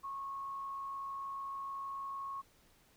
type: tone with frequency modulation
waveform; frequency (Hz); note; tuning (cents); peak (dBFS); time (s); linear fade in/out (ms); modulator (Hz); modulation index
sine; 1096; C#6; -20; -39; 0.03-2.42; 20; 73.4; 0.27
effects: pink hiss -67 dBFS RMS until 2.96 s